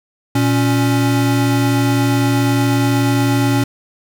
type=tone pair together; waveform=square; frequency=118.2 / 278.6 Hz; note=A#2 / C#4; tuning=+24 / +9 cents; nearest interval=octave + minor third; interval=1485 cents; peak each=-16 dBFS; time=0.35-3.64 s; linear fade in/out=5 ms; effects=none